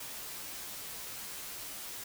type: noise with comb filter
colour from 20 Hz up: white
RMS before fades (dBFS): -43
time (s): 0-2.04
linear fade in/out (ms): 5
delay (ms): 12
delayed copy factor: -0.55
effects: none